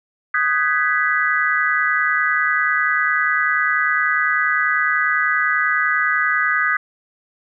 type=chord; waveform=sine; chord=G# minor seventh; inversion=second; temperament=equal with one note detuned; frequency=1244.5 / 1511.1 / 1661.2 / 1975.5 Hz; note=D#6 / F#6 / G#6 / B6; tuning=0 / +36 / 0 / 0 cents; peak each=-21 dBFS; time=0.34-6.77 s; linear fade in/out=5 ms; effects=none